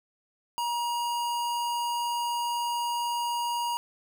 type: tone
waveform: square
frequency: 951 Hz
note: A#5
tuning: 34 cents sharp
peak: -28 dBFS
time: 0.58-3.77 s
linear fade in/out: 0 ms
effects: none